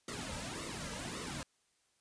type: noise with flanger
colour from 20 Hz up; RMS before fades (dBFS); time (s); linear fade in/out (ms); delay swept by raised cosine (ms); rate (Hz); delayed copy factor
pink; -42; 0.08-1.43; 2; 1.2 to 2.8; 1.8; -0.8
effects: white hiss -75 dBFS RMS until 2 s + resampled to 22050 Hz